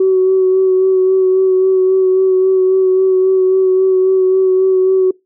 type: tone with vibrato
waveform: sine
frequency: 376.1 Hz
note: F#4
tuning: 28 cents sharp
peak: -7 dBFS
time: 0-5.11 s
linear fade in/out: 5 ms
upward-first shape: sine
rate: 3.7 Hz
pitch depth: 18 cents each way
effects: noise-tail reverb RT60 0.2 s tail -24 dB re dry + tanh soft clip ceiling -3 dBFS